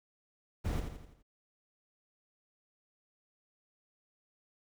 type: noise with echo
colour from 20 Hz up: brown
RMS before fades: -34 dBFS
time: 0.64-0.81 s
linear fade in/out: 20 ms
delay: 84 ms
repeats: 5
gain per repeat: -6 dB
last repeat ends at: 1.23 s
effects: none